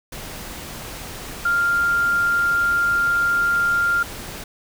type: tone in noise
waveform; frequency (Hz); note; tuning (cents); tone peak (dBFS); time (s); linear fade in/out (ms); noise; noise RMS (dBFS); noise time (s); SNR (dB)
sine; 1396.9; F6; 0; -16; 1.45-4.03; 5; pink; -34; 0.12-4.44; +15
effects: none